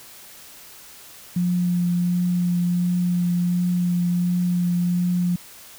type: tone with vibrato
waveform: sine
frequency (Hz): 176.7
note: F3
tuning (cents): +21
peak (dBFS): -18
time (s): 1.36-5.36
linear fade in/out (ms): 5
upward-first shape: triangle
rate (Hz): 1.4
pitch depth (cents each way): 15
effects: white hiss -44 dBFS RMS until 5.78 s